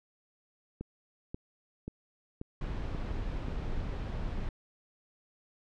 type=click train; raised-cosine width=3 ms; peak=-25 dBFS; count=6; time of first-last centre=0.81-3.484 s; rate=1.87 Hz
type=noise; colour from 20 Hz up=brown; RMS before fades=-35 dBFS; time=2.61-4.49 s; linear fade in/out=2 ms
effects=low-pass 4000 Hz 12 dB/octave